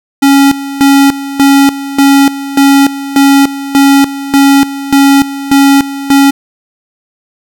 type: tone with tremolo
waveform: square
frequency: 277.2 Hz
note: C#4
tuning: in tune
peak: -3 dBFS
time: 0.22-6.31 s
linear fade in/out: 10 ms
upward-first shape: square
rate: 1.7 Hz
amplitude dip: 80%
effects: none